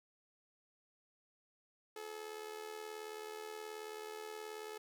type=tone with amplitude modulation; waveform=sawtooth; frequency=430 Hz; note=A4; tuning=40 cents flat; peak=-38 dBFS; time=1.96-4.78 s; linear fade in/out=5 ms; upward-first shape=sine; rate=78.7 Hz; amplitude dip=65%; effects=none